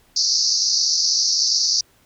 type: band-pass noise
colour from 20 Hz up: white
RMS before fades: -19 dBFS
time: 0.16-1.81 s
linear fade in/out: 5 ms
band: 4400 to 6000 Hz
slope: 96 dB/octave
effects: pink hiss -57 dBFS RMS until 2.05 s